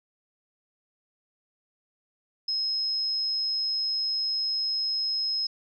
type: tone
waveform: sine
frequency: 5140 Hz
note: E8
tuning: 45 cents flat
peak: -25 dBFS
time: 2.48-5.47 s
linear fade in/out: 5 ms
effects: none